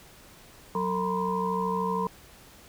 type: tone cluster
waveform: sine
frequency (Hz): 185 / 452.1 / 955 / 1028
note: F#3 / A4 / A#5 / C6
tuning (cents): 0 / +47 / +42 / -31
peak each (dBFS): -31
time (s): 0.75-2.07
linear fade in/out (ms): 2
effects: pink hiss -52 dBFS RMS until 2.68 s